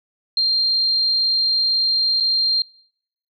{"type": "tone with dropouts", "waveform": "sine", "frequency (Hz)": 4186, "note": "C8", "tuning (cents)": 0, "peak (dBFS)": -15, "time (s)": [0.37, 2.62], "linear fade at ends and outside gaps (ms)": 2, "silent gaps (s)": [2.201, 2.206], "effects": ["noise-tail reverb RT60 0.7 s tail -25 dB re dry"]}